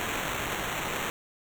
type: noise with sample-and-hold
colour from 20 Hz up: white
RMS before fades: -32 dBFS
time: 0-1.1 s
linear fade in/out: 0 ms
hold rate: 4900 Hz
effects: none